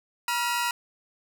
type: tone cluster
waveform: sawtooth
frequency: 961 / 1387 / 2524 Hz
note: B5 / F6 / D#7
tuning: -48 / -12 / +24 cents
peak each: -23 / -27 / -31 dBFS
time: 0.28-0.71 s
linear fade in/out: 2 ms
effects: none